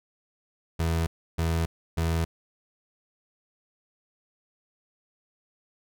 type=tone bursts; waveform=30% pulse; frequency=82.41 Hz; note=E2; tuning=in tune; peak=-21 dBFS; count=3; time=0.79-2.25 s; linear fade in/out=10 ms; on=280 ms; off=310 ms; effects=none